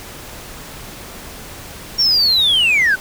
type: linear sweep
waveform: sine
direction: down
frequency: 5588 to 1460 Hz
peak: -9 dBFS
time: 1.98-2.96 s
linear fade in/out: 20 ms
effects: tanh soft clip ceiling -9 dBFS + pink hiss -34 dBFS RMS until 3 s